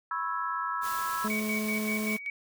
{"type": "chord", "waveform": "sine", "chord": "C# minor seventh", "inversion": "third", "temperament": "equal with one note detuned", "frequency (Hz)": [987.8, 1085.9, 1318.5, 1661.2], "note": ["B5", "C#6", "E6", "G#6"], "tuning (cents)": [0, -36, 0, 0], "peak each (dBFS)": [-35, -36, -32, -38], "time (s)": [0.11, 1.28], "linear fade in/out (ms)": 2}
{"type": "noise", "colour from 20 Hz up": "white", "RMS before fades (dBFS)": -40, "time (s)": [0.81, 2.19], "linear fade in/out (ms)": 50}
{"type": "harmonic tone", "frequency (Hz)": 214.3, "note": "A3", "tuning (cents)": -45, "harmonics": [1, 2, 3, 5], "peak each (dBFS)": [-30, -38, -42, -44], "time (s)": [1.24, 2.17], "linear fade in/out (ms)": 10}
{"type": "tone with tremolo", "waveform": "sine", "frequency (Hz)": 2257, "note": "C#7", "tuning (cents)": 31, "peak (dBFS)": -30, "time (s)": [1.3, 2.3], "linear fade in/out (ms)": 2, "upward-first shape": "square", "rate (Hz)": 5.2, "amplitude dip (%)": 65}
{"effects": []}